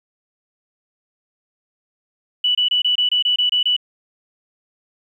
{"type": "tone bursts", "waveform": "sine", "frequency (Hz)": 2960, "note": "F#7", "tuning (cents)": 0, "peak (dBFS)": -14, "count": 10, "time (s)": [2.44, 3.765], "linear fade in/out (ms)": 5, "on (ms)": 110, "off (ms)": 25, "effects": ["9-bit"]}